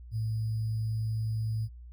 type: tone with sample-and-hold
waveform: sine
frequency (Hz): 110.5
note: A2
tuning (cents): +8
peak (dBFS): -28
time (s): 0.11-1.69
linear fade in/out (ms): 50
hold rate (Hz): 4900
effects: added 60 Hz sine -44 dBFS peak until 1.92 s